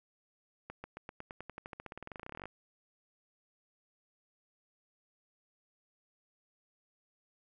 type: accelerating click train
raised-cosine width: 0.5 ms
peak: -28 dBFS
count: 30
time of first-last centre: 0.7-2.456 s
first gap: 140 ms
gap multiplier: 0.93
effects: none